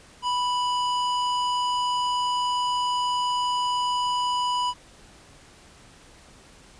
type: tone with band-pass filter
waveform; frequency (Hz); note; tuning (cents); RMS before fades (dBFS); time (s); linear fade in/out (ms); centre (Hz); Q
square; 987; B5; -1; -25; 0.22-4.74; 50; 2100; 0.54
effects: pink hiss -51 dBFS RMS until 6.79 s + resampled to 22050 Hz